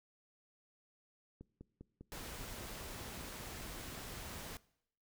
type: click train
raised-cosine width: 3 ms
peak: -38 dBFS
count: 14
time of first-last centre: 1.41-4.01 s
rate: 5 Hz
type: noise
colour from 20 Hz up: pink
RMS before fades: -47 dBFS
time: 2.12-4.57 s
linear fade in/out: 0 ms
effects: noise-tail reverb RT60 0.7 s tail -21 dB re dry